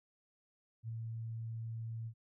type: tone with ADSR envelope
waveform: sine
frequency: 113.5 Hz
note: A#2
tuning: 46 cents flat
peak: -37 dBFS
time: 0.83-2.14 s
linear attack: 56 ms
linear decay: 9 ms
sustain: -2 dB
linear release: 73 ms
effects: none